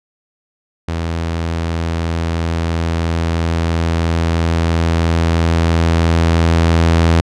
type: tone with level ramp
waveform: sawtooth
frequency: 83 Hz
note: E2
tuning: 12 cents sharp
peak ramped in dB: -14 to -5 dBFS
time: 0.88-7.21 s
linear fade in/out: 5 ms
effects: low-pass 6000 Hz 12 dB/octave